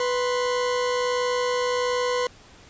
40% pulse tone pair together, 493.9 / 1049.2 Hz, B4 / C6, 0 / +4 cents, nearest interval octave + minor second, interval 1304 cents, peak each -22 / -28 dBFS, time 0-2.27 s, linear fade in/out 2 ms, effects pink hiss -50 dBFS RMS until 2.69 s + resampled to 16000 Hz

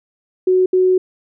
sine tone bursts at uneven times, 370 Hz, F#4, in tune, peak -10 dBFS, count 2, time 0.47-0.66 / 0.73-0.98 s, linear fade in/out 5 ms, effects none

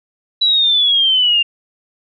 sine exponential sweep, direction down, 3951 to 2778 Hz, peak -10 dBFS, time 0.41-1.43 s, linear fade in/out 10 ms, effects none

